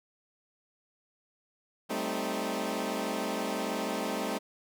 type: chord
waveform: 15% pulse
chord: A half-diminished seventh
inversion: third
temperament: equal with one note detuned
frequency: 193.75 / 220 / 261.6 / 311.1 Hz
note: G3 / A3 / C4 / Eb4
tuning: -20 / 0 / 0 / 0 cents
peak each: -31 / -29 / -30 / -31 dBFS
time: 1.89-4.39 s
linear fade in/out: 20 ms
effects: none